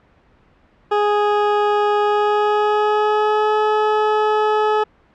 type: tone with pitch glide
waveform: 20% pulse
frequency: 415.3 to 427.2 Hz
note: G#4 to G#4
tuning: 0 to +49 cents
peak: -9 dBFS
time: 0.91-4.84 s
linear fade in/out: 10 ms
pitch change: +49 cents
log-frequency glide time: 2.01-3.56 s
effects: pink hiss -54 dBFS RMS until 5.14 s + low-pass 2000 Hz 12 dB/octave